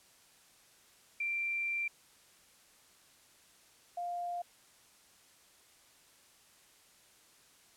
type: tone pair in turn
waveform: sine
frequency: 2359 / 701.3 Hz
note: D7 / F5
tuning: +7 / +7 cents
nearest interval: octave + major sixth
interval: 2100 cents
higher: first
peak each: -32 / -35 dBFS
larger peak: first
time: 1.2-1.88 / 3.97-4.42 s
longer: first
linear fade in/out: 5 ms
effects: white hiss -63 dBFS RMS until 7.76 s + low-pass 11000 Hz 12 dB/octave